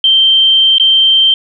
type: tone with dropouts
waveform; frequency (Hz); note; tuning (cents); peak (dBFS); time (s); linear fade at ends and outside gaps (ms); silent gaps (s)
sine; 3135; G7; -1; -5; 0.04-1.34; 2; 0.783-0.798
effects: none